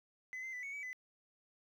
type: tone with pitch steps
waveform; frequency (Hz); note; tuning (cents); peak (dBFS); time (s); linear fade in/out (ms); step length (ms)
sine; 2023 / 2074 / 1990 / 2219 / 2282 / 2010; B6 / C7 / B6 / C#7 / C#7 / B6; +41 / -16 / +13 / +1 / +50 / +30; -39; 0.33-0.93; 0; 100
effects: tanh soft clip ceiling -40 dBFS + 12-bit